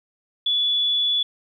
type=tone; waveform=sine; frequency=3431 Hz; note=A7; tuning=44 cents flat; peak=-18 dBFS; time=0.46-1.23 s; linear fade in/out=5 ms; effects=10-bit